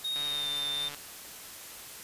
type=tone with pitch glide; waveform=triangle; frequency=3729 to 3598 Hz; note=A#7 to A7; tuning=0 to +38 cents; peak=-29 dBFS; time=0.04-0.89 s; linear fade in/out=10 ms; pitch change=-62 cents; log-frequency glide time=0.26-0.48 s
type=click train; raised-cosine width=0.2 ms; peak=-24 dBFS; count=115; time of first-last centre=0.16-0.946 s; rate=145 Hz
effects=white hiss -45 dBFS RMS until 2.03 s + resampled to 32000 Hz